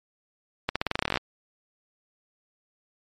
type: accelerating click train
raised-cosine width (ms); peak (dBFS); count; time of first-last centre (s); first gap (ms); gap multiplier
0.3; -8; 15; 0.69-1.173; 66; 0.89
effects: MP3 64 kbps